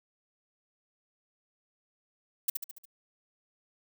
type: noise with echo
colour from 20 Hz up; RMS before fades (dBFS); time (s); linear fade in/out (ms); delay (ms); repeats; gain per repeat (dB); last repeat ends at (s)
violet; -27; 2.48-2.5; 5; 71; 5; -5; 2.855
effects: none